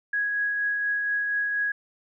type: tone with tremolo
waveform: sine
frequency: 1661.2 Hz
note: G#6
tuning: in tune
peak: -22 dBFS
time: 0.13-1.72 s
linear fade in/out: 5 ms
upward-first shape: triangle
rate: 4.2 Hz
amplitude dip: 30%
effects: none